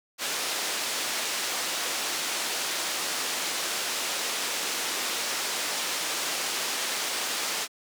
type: low-pass noise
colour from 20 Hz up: white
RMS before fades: -30 dBFS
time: 0.18-7.68 s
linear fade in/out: 50 ms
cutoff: 6900 Hz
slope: 12 dB/octave
effects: high-pass 300 Hz 12 dB/octave